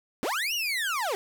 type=linear two-way sweep; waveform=30% pulse; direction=up then down; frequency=196 to 2960 to 365.9 Hz; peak=-24 dBFS; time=0.23-1.15 s; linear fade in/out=0 ms; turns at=0.54 s; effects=none